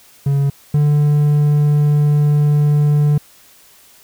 triangle tone pair in turn, 140 / 147.5 Hz, C#3 / D3, +18 / +8 cents, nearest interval minor second, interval 90 cents, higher second, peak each -10 / -8 dBFS, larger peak second, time 0.26-0.5 / 0.74-3.18 s, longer second, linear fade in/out 5 ms, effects white hiss -47 dBFS RMS until 4.03 s

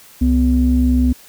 sine tone pair together, 66.22 / 250 Hz, C2 / B3, +21 / +21 cents, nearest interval octave + major seventh, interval 2300 cents, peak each -13 dBFS, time 0.21-1.13 s, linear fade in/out 10 ms, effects tanh soft clip ceiling -4 dBFS + white hiss -44 dBFS RMS until 1.28 s

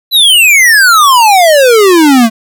square exponential sweep, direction down, 4051 to 217.1 Hz, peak -3 dBFS, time 0.11-2.3 s, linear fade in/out 50 ms, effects none

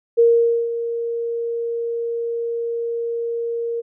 sine tone with ADSR envelope, 466.3 Hz, A#4, 1 cent sharp, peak -9 dBFS, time 0.17-3.82 s, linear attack 23 ms, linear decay 490 ms, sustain -12 dB, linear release 26 ms, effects none

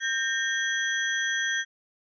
sine tone cluster, 1586 / 1840 / 3277 / 6010 Hz, G6 / A#6 / G#7 / F#8, +20 / -23 / -24 / +26 cents, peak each -29 / -28 / -33 / -35 dBFS, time 0-1.65 s, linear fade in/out 50 ms, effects none

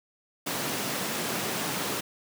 pink high-pass noise, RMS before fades -31 dBFS, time 0.46-2.01 s, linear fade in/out 10 ms, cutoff 140 Hz, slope 24 dB/octave, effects none

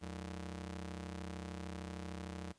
sawtooth ring-modulated tone, 130.81 Hz, C3, in tune, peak -36 dBFS, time 0.01-2.53 s, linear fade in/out 20 ms, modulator 48.8 Hz, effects pink hiss -70 dBFS RMS until 2.58 s + resampled to 22050 Hz

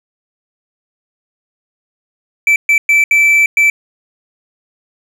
triangle tone bursts at uneven times, 2323 Hz, D7, 20 cents flat, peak -5 dBFS, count 5, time 2.47-2.56 / 2.69-2.78 / 2.89-3.04 / 3.11-3.46 / 3.57-3.7 s, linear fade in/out 2 ms, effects none

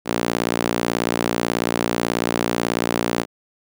sawtooth tone with high-pass filter, 58.27 Hz, A#1, in tune, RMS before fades -22 dBFS, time 0.05-3.26 s, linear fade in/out 50 ms, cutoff 270 Hz, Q 1, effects none

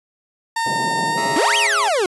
30% pulse tone with pitch glide, 913 to 928.4 Hz, A#5 to A#5, -36 to -7 cents, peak -16 dBFS, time 0.56-1.67 s, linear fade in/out 5 ms, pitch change +29 cents, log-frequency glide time 1.09-1.18 s
pink band-pass noise, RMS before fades -28 dBFS, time 0.66-1.35 s, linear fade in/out 2 ms, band 130 to 970 Hz, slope 96 dB/octave
sawtooth chord, C# minor, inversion second, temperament just, 415.8 / 554.4 / 665.2 Hz, G#4 / C#5 / E5, +2 / 0 / +16 cents, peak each -24 / -28 / -25 dBFS, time 1.17-1.89 s, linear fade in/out 10 ms
40% pulse exponential two-way sweep, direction up then down, 261.6 to 3322 to 347 Hz, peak -15 dBFS, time 1.36-2.06 s, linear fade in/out 2 ms, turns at 1.57 s
effects resampled to 24000 Hz

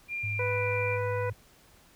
sine tone with pitch glide, 2394 to 2377 Hz, D7 to D7, +33 to +20 cents, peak -31 dBFS, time 0.08-0.99 s, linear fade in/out 50 ms, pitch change -13 cents, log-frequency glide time 0.18-0.42 s
sine tone, 103.83 Hz, G#2, in tune, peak -32 dBFS, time 0.23-1.33 s, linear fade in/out 10 ms
harmonic tone, 493.9 Hz, B4, in tune, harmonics 1 / 2 / 3 / 4 / 5, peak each -30 / -36 / -40 / -42 / -44 dBFS, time 0.39-1.3 s, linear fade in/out 5 ms
effects pink hiss -59 dBFS RMS until 1.95 s

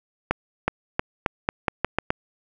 accelerating click train, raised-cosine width 0.5 ms, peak -5 dBFS, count 9, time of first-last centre 0.31-2.105 s, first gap 370 ms, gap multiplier 0.85, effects none

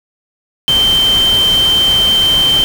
sine tone in noise, 3120 Hz, G7, 9 cents flat, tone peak -8 dBFS, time 0.68-2.64 s, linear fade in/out 0 ms, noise pink, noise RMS -21 dBFS, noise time 0.68-2.64 s, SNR +10 dB, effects none

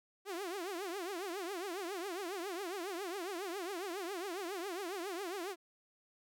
sawtooth tone with vibrato, 370 Hz, F#4, in tune, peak -35 dBFS, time 0.25-5.56 s, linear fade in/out 50 ms, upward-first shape triangle, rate 7.3 Hz, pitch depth 230 cents each way, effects none

